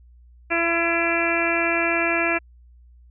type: harmonic tone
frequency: 336.8 Hz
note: E4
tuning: 37 cents sharp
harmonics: 1 / 2 / 3 / 4 / 5 / 6 / 7 / 8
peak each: -26 / -26 / -32 / -29 / -27 / -31 / -24 / -29 dBFS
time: 0.5-2.39 s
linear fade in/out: 20 ms
effects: added 60 Hz sine -47 dBFS peak until 3.1 s